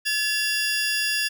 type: tone cluster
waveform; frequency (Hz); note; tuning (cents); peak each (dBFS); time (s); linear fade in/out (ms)
35% pulse; 1711 / 2753 / 4891; A6 / F7 / D#8; -49 / -25 / -31; -24 / -25 / -26; 0.05-1.29; 20
effects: none